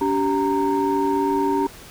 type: tone cluster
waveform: sine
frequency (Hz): 285.4 / 387.8 / 925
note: D4 / G4 / A#5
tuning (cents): -49 / -19 / -14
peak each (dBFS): -21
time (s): 0.01-1.67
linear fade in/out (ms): 5
effects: tanh soft clip ceiling -12 dBFS + pink hiss -42 dBFS RMS until 1.9 s